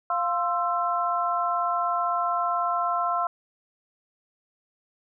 sine tone cluster, 699 / 1047 / 1332 Hz, F5 / C6 / E6, +1 / +1 / +18 cents, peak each -27 dBFS, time 0.1-3.27 s, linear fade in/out 2 ms, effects none

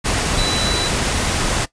sine tone in noise, 3962 Hz, B7, 5 cents sharp, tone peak -22 dBFS, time 0.37-0.89 s, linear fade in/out 20 ms, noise pink, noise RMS -19 dBFS, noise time 0.04-1.66 s, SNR -6 dB, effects noise-tail reverb RT60 0.1 s tail -17 dB re dry + resampled to 22050 Hz

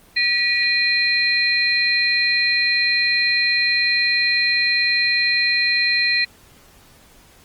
sine tone cluster, 1935 / 2444 / 4133 Hz, B6 / D#7 / C8, -36 / -32 / -22 cents, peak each -20 dBFS, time 0.16-6.25 s, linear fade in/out 10 ms, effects pink hiss -50 dBFS RMS until 7.44 s + Opus 24 kbps

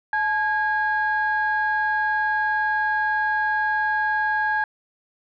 sine tone pair together, 859 / 1639.5 Hz, A5 / G#6, -42 / -23 cents, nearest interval major seventh, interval 1119 cents, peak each -22 / -21 dBFS, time 0.13-4.64 s, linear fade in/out 2 ms, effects tanh soft clip ceiling -13 dBFS

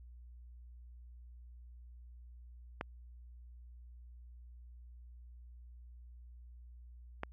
clicks, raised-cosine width 0.5 ms, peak -22 dBFS, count 2, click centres 2.811 / 7.234 s, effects added 60 Hz sine -51 dBFS peak until 7.32 s

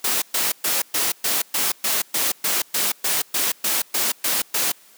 white noise bursts, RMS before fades -21 dBFS, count 16, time 0.04-4.72 s, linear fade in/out 5 ms, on 180 ms, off 120 ms, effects white hiss -51 dBFS RMS until 4.97 s + high-pass 200 Hz 12 dB/octave

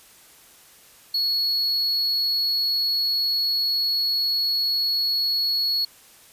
triangle tone, 4358 Hz, C#8, 30 cents flat, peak -19 dBFS, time 1.14-5.85 s, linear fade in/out 5 ms, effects white hiss -51 dBFS RMS until 6.32 s + resampled to 32000 Hz

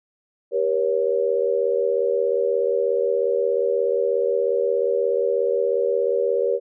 sine chord, G diminished, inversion none, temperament equal with one note detuned, 392 / 477.6 / 554.4 Hz, G4 / Bb4 / Db5, 0 / +42 / 0 cents, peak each -24 / -21 / -23 dBFS, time 0.51-6.6 s, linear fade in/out 50 ms, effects none

